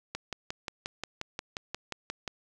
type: click train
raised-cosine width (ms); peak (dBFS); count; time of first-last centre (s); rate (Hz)
0.2; -17; 13; 0.15-2.278; 5.64
effects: none